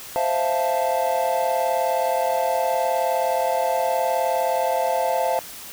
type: chord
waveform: triangle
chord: F major seventh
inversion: second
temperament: equal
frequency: 523.3 / 659.3 / 698.5 / 880 Hz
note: C5 / E5 / F5 / A5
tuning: 0 / 0 / 0 / 0 cents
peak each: -23 dBFS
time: 0.16-5.39 s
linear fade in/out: 0 ms
effects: white hiss -38 dBFS RMS until 5.72 s